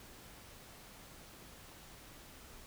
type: silence
effects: pink hiss -55 dBFS RMS until 2.66 s